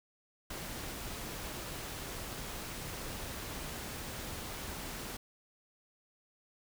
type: noise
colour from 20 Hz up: pink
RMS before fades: -42 dBFS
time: 0.5-5.17 s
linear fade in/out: 5 ms
effects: none